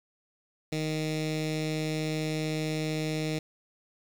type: tone with notch filter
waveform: 10% pulse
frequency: 155.56 Hz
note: D#3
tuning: in tune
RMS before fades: -31 dBFS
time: 0.72-3.39 s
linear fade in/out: 5 ms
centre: 1000 Hz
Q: 0.56
effects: low-pass 7000 Hz 12 dB/octave + 8-bit